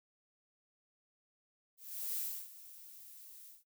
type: noise with ADSR envelope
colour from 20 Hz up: violet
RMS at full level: -37 dBFS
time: 1.77-3.64 s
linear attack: 400 ms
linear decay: 310 ms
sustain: -17 dB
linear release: 160 ms
effects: noise-tail reverb RT60 0.1 s tail -20 dB re dry